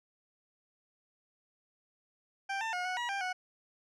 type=tone with pitch steps; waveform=20% pulse; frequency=786 / 895 / 721 / 736 / 962 / 793 / 736 Hz; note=G5 / A5 / F#5 / F#5 / B5 / G5 / F#5; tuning=+4 / +29 / -45 / -9 / -46 / +20 / -9 cents; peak=-28 dBFS; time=2.49-3.33 s; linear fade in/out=10 ms; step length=120 ms; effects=low-pass 5000 Hz 12 dB/octave